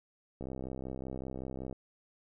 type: click train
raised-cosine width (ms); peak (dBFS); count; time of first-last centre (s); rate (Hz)
2; -27; 87; 0.41-1.727; 65.3
effects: none